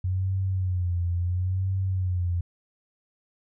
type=tone with vibrato; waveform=sine; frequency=91.1 Hz; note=F#2; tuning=26 cents flat; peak=-23 dBFS; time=0.04-2.41 s; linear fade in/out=5 ms; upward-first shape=sine; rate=0.73 Hz; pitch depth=81 cents each way; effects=none